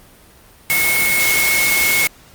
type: tone in noise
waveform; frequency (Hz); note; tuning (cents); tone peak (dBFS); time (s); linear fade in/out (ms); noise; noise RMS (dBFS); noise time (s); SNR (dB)
sine; 2181; C#7; -29; -15; 0.7-2.07; 0; white; -18; 0.7-2.07; 0
effects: pink hiss -46 dBFS RMS until 2.34 s + Opus 32 kbps